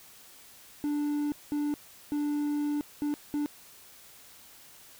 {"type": "tone bursts at uneven times", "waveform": "triangle", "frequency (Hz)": 293.7, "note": "D4", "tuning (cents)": 0, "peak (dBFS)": -25, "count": 5, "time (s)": [[0.84, 1.32], [1.52, 1.74], [2.12, 2.81], [3.02, 3.14], [3.34, 3.46]], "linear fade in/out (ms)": 0, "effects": ["white hiss -53 dBFS RMS until 4.99 s"]}